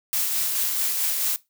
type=noise with tremolo; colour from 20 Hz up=blue; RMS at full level=-23 dBFS; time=0.13-1.36 s; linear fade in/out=0 ms; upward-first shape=sine; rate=4.6 Hz; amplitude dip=30%; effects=noise-tail reverb RT60 0.2 s tail -19 dB re dry